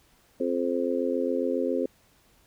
harmonic tone, 87.31 Hz, F2, in tune, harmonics 3 / 4 / 5 / 6, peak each -29 / -31 / -30 / -29 dBFS, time 0.4-1.86 s, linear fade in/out 5 ms, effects pink hiss -62 dBFS RMS until 2.46 s

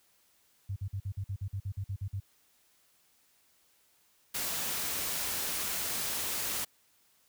sine tone bursts, 98 Hz, G2, in tune, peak -32 dBFS, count 13, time 0.69-2.202 s, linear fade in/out 10 ms, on 72 ms, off 48 ms
white noise, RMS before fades -34 dBFS, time 4.34-6.65 s, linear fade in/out 10 ms
effects white hiss -68 dBFS RMS until 7.28 s

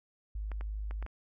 sine tone, 51.91 Hz, G#1, in tune, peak -34 dBFS, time 0.35-1.06 s, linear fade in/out 5 ms
clicks, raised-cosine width 0.5 ms, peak -30 dBFS, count 5, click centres 0.517 / 0.61 / 0.91 / 1.026 / 1.064 s
effects none

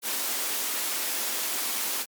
white high-pass noise, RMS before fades -29 dBFS, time 0.02-2.06 s, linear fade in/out 50 ms, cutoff 220 Hz, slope 48 dB/octave, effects MP3 96 kbps

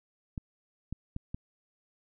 clicks, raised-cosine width 5 ms, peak -23 dBFS, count 4, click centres 0.378 / 0.926 / 1.164 / 1.345 s, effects none

